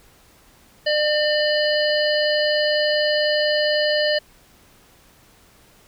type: harmonic tone with a mistuned harmonic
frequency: 602 Hz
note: D5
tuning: 43 cents sharp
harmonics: 1 / 3 / 5 / 7 / 8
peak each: -19 / -24 / -26 / -27 / -28 dBFS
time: 0.86-4.19 s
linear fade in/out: 10 ms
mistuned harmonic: 5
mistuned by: -21 cents
effects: pink hiss -53 dBFS RMS until 5.87 s